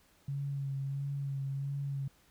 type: tone with vibrato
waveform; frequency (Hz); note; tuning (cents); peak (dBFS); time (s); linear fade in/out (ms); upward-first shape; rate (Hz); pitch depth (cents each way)
sine; 138.59; C#3; 0; -33; 0.28-2.08; 5; sine; 1.5; 26
effects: pink hiss -66 dBFS RMS until 2.3 s